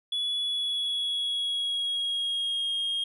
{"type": "tone with pitch glide", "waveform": "sine", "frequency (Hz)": [3403, 3246], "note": ["G#7", "G#7"], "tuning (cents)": [41, -40], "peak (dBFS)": -24, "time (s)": [0.12, 3.04], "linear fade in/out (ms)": 5, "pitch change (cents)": -81, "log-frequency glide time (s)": [0.38, 2.73], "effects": ["tanh soft clip ceiling -25 dBFS"]}